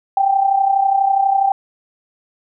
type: tone with amplitude modulation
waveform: sine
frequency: 784 Hz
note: G5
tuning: in tune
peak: -9 dBFS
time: 0.17-1.52 s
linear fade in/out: 2 ms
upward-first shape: sine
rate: 32.2 Hz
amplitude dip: 65%
effects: none